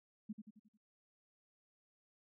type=tone with echo; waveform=sine; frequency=213.6 Hz; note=G#3; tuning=49 cents sharp; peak=-40 dBFS; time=0.29-0.33 s; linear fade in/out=10 ms; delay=89 ms; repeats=5; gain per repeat=-6 dB; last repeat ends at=0.775 s; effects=none